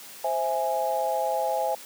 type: chord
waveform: sine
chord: C augmented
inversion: none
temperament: equal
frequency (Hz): 523.3 / 659.3 / 830.6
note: C5 / E5 / G#5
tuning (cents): 0 / 0 / 0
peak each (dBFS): -29 / -28 / -27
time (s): 0.24-1.75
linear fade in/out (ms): 5
effects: white hiss -44 dBFS RMS until 1.85 s + high-pass 150 Hz 12 dB/octave

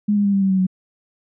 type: tone with pitch steps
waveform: sine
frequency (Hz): 207.7 / 203.9 / 200.2 / 196.5 / 192.9 / 189.36 / 185.9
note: G#3 / G#3 / G3 / G3 / G3 / F#3 / F#3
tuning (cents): 0 / -32 / +37 / +4 / -28 / +40 / +8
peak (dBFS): -14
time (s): 0.08-0.668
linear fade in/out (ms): 10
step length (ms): 84
effects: none

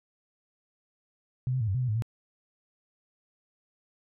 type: tone with pitch steps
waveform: sine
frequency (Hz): 127.1 / 130 / 110.7 / 95.6 / 127.6 / 125.8 / 106.7 / 115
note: C3 / C3 / A2 / G2 / C3 / B2 / G#2 / A#2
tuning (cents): -50 / -11 / +11 / -43 / -43 / +32 / +47 / -23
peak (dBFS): -25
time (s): 1.47-2.022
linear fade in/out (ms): 0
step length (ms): 69
effects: none

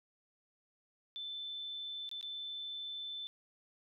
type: tone with dropouts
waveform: sine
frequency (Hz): 3527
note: A7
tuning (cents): +3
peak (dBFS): -40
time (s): 1.16-3.27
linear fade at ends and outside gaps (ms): 0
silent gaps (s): 2.091-2.114 / 2.211-2.228
effects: none

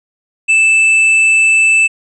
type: tone with tanh clipping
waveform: triangle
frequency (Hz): 2637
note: E7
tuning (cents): 0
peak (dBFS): -8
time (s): 0.48-1.88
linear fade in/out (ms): 20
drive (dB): 11
effects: resampled to 22050 Hz

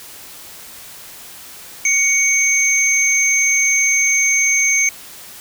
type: tone pair together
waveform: sine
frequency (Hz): 2234 / 6319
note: C#7 / G8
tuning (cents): +13 / +13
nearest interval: octave + tritone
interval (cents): 1800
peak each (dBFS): -15 / -15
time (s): 1.85-4.89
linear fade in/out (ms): 2
effects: white hiss -37 dBFS RMS until 5.4 s

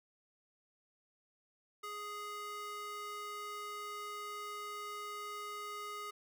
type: tone with high-pass filter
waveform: square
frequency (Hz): 415.3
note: G#4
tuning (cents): 0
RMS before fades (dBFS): -44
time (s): 1.83-6.11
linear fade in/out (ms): 10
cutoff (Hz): 880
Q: 9.2
effects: none

